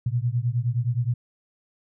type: beating tone pair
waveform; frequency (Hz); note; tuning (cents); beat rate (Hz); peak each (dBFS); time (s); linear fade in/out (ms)
sine; 116.54 / 126.14; A#2 / B2; 0 / +37; 9.6; -24 / -25; 0.06-1.14; 5
effects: none